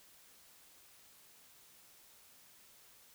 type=silence; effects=white hiss -62 dBFS RMS until 3.14 s